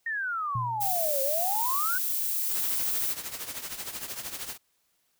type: exponential two-way sweep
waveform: sine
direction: down then up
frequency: 1868 to 530 to 1527 Hz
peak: -28 dBFS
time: 0.06-1.98 s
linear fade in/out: 5 ms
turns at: 1.22 s
type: tone with exponential decay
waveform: sine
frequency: 119.7 Hz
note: A#2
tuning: 46 cents sharp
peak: -27 dBFS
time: 0.55-1.15 s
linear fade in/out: 5 ms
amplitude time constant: 130 ms
type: noise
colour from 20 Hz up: violet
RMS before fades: -29 dBFS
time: 0.8-3.14 s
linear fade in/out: 20 ms
type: noise with tremolo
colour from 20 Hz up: white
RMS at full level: -34 dBFS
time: 2.48-4.58 s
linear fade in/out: 50 ms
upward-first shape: triangle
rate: 13 Hz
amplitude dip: 75%
effects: white hiss -72 dBFS RMS until 5.19 s